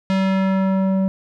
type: tone with low-pass filter sweep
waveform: square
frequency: 191.4 Hz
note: G3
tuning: 41 cents flat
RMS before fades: -18 dBFS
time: 0.1-1.08 s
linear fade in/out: 0 ms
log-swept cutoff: 4200 to 530 Hz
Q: 0.85
effects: none